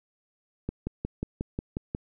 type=click train; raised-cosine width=3 ms; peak=-17 dBFS; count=8; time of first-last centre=0.69-1.949 s; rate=5.56 Hz; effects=none